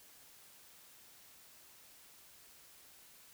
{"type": "silence", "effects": ["white hiss -60 dBFS RMS until 3.33 s"]}